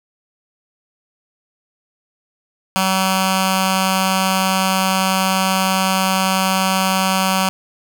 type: tone with notch filter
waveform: 10% pulse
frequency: 189.6 Hz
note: F#3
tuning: 43 cents sharp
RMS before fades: -17 dBFS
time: 2.76-7.49 s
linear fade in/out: 0 ms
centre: 400 Hz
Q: 0.57
effects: none